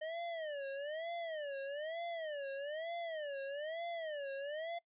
square tone with vibrato, 612 Hz, D#5, 29 cents flat, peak -40 dBFS, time 0.01-4.79 s, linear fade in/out 10 ms, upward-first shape sine, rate 1.1 Hz, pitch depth 200 cents each way, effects noise-tail reverb RT60 0.1 s tail -21 dB re dry + resampled to 8000 Hz

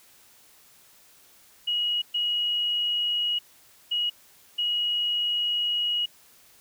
sine tone bursts at uneven times, 2900 Hz, F#7, 35 cents flat, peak -23 dBFS, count 4, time 1.67-2.02 / 2.14-3.39 / 3.91-4.1 / 4.58-6.06 s, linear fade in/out 10 ms, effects white hiss -56 dBFS RMS until 6.6 s

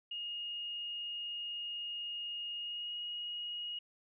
sine tone with pitch glide, 2856 to 2884 Hz, F7 to F#7, +38 to -45 cents, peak -38 dBFS, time 0.11-3.79 s, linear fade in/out 5 ms, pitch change +17 cents, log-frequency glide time 2.57-2.96 s, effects none

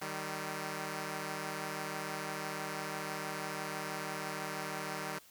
5% pulse tone pair together, 153.5 / 193.4 Hz, D#3 / G3, -23 / -23 cents, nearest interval major third, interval 400 cents, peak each -29 / -29 dBFS, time 0.01-5.19 s, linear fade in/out 10 ms, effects white hiss -60 dBFS RMS until 5.3 s

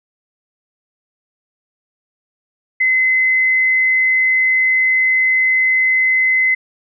sine tone, 2045 Hz, C7, 40 cents flat, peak -11 dBFS, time 2.8-6.55 s, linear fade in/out 10 ms, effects none

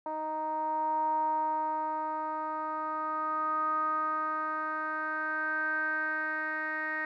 10% pulse tone with low-pass filter sweep, 311.1 Hz, D#4, in tune, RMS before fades -32 dBFS, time 0.06-7.05 s, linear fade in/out 2 ms, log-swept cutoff 830 to 1800 Hz, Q 9.1, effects none

